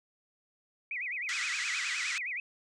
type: tone with vibrato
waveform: sine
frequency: 2217 Hz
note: C#7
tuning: in tune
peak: -33 dBFS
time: 0.91-2.4 s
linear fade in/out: 2 ms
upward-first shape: sine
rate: 9.6 Hz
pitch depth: 250 cents each way
type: band-pass noise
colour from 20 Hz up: pink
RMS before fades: -37 dBFS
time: 1.29-2.18 s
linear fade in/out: 0 ms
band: 1300 to 7900 Hz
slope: 48 dB/octave
effects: none